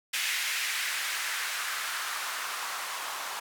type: noise with band-pass filter sweep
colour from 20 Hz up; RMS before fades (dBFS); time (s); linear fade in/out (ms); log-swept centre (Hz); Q
blue; -33; 0.13-3.4; 10; 2200 to 920; 1.8
effects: none